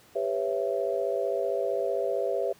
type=chord; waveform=sine; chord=C# half-diminished seventh; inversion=second; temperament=just; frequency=399.1 / 498.9 / 554.4 / 665.2 Hz; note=G4 / B4 / C#5 / E5; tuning=+31 / +17 / 0 / +16 cents; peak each=-31 dBFS; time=0.15-2.53 s; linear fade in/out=10 ms; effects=pink hiss -57 dBFS RMS until 2.59 s + high-pass 100 Hz 12 dB/octave